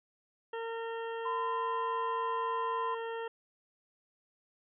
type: harmonic tone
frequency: 457.2 Hz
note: A#4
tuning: 34 cents flat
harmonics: 1 / 2 / 3 / 4 / 6 / 7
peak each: -37 / -42 / -47 / -47 / -53 / -54 dBFS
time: 0.53-3.28 s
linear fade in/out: 5 ms
type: tone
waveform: sine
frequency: 1018 Hz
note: C6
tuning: 48 cents flat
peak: -32 dBFS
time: 1.25-2.95 s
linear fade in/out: 10 ms
effects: none